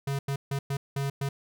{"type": "tone bursts at uneven times", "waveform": "square", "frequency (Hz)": 138.7, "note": "C#3", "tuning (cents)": 1, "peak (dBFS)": -28, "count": 6, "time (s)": [[0.07, 0.19], [0.28, 0.36], [0.51, 0.59], [0.7, 0.77], [0.96, 1.1], [1.21, 1.29]], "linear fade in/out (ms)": 5, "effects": []}